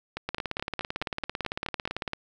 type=two click trains; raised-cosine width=0.3 ms; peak=-16 / -14 dBFS; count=9 / 34; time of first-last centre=0.17-1.876 / 0.29-2.134 s; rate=4.69 / 17.9 Hz; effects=none